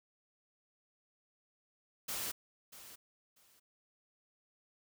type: noise with echo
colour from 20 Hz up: white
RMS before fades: -39 dBFS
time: 2.08-2.32 s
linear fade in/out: 10 ms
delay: 640 ms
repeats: 2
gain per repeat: -14 dB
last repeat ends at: 3.6 s
effects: none